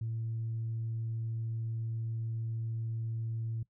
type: tone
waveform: sine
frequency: 113.4 Hz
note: A#2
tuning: 47 cents flat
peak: -32 dBFS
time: 0.01-3.63 s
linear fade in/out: 5 ms
effects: noise-tail reverb RT60 0.1 s tail -21 dB re dry + tanh soft clip ceiling -29 dBFS